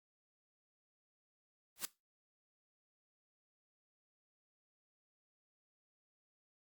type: noise with exponential growth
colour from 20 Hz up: white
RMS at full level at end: -34 dBFS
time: 1.76-1.85 s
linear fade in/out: 0 ms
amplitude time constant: 19 ms
effects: noise-tail reverb RT60 0.2 s tail -17 dB re dry + Opus 48 kbps